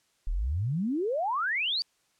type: exponential sweep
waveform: sine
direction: up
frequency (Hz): 34.17 to 4762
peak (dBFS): -26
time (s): 0.27-1.82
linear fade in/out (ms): 0
effects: white hiss -70 dBFS RMS until 2.19 s + low-pass 9000 Hz 12 dB/octave